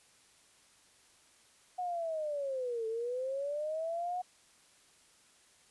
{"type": "linear two-way sweep", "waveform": "sine", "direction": "down then up", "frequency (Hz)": [734, 440, 734], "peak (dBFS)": -33, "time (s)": [1.78, 4.22], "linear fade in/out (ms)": 10, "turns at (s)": 2.87, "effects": ["white hiss -64 dBFS RMS until 5.7 s", "resampled to 24000 Hz"]}